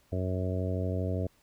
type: harmonic tone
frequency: 92.5 Hz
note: F#2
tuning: in tune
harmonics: 1 / 2 / 3 / 4 / 5 / 6 / 7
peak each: -30 / -37 / -38 / -41 / -39 / -40 / -40 dBFS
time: 0.12-1.27 s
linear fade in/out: 5 ms
effects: pink hiss -66 dBFS RMS until 1.42 s